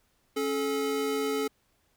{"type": "tone pair together", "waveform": "square", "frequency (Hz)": [275.3, 431.5], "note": ["C#4", "A4"], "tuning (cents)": [-12, -34], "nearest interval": "minor sixth", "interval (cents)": 778, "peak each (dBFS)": [-33, -29], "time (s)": [0.36, 1.48], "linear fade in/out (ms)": 10, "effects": ["pink hiss -70 dBFS RMS until 1.96 s"]}